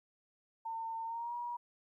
sine tone with pitch glide, 905 to 958.8 Hz, A5 to A#5, +48 to +48 cents, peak -37 dBFS, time 0.65-1.57 s, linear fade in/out 10 ms, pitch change +100 cents, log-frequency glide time 1.04-1.35 s, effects 13-bit

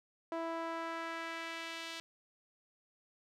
sawtooth tone with band-pass filter sweep, 330 Hz, E4, 2 cents sharp, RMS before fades -41 dBFS, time 0.32-2 s, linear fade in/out 0 ms, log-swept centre 740 to 3600 Hz, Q 1.2, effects none

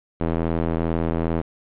square tone with band-pass filter, 41.2 Hz, E1, in tune, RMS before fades -23 dBFS, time 0.2-1.42 s, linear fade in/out 10 ms, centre 370 Hz, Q 0.69, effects resampled to 8000 Hz + 8-bit

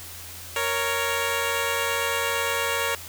10% pulse tone pair together, 464.8 / 556 Hz, A#4 / C#5, -5 / +5 cents, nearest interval minor third, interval 310 cents, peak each -18 dBFS, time 0.56-2.95 s, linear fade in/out 2 ms, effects added 86 Hz sine -45 dBFS peak until 3.08 s + white hiss -40 dBFS RMS until 3.08 s

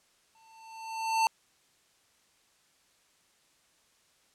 square tone with exponential growth, 894 Hz, A5, 27 cents sharp, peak -22 dBFS, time 0.35-1.27 s, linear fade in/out 1 ms, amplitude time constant 200 ms, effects white hiss -67 dBFS RMS until 4.34 s + low-pass 9000 Hz 12 dB/octave

